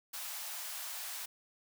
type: high-pass noise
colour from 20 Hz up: white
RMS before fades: -42 dBFS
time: 0.13-1.26 s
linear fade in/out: 10 ms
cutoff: 620 Hz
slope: 48 dB/octave
effects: none